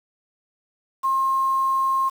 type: tone with quantisation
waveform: sine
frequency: 1068 Hz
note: C6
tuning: 35 cents sharp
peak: -18 dBFS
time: 1.03-2.1 s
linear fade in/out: 20 ms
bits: 7
effects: none